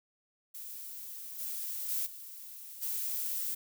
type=noise with level steps; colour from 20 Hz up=violet; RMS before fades=-44 / -38 / -33 / -47 / -35 dBFS; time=0.54-3.55 s; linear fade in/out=10 ms; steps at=1.38 / 1.88 / 2.05 / 2.81 s; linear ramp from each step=20 ms; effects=none